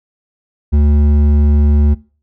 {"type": "tone with hard clipping", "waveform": "triangle", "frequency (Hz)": 73.42, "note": "D2", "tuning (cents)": 0, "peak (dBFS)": -9, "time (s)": [0.72, 1.95], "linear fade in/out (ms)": 20, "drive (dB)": 12, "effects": ["noise-tail reverb RT60 0.4 s tail -22 dB re dry"]}